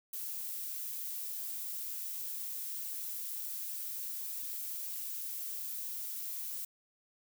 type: noise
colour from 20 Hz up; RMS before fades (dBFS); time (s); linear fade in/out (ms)
violet; -40; 0.13-6.65; 5
effects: none